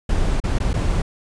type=noise with dropouts; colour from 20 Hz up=brown; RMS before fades=-19 dBFS; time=0.09-1.02 s; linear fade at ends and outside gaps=5 ms; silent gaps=0.402-0.438 / 0.587-0.601 / 0.732-0.739 s; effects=resampled to 22050 Hz